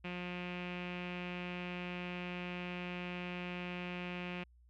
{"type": "tone with low-pass filter", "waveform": "sawtooth", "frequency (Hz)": 178.2, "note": "F3", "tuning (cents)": 35, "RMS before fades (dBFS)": -42, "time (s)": [0.04, 4.44], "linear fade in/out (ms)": 10, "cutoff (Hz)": 2600, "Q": 5.3, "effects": ["added 60 Hz sine -61 dBFS peak until 4.69 s"]}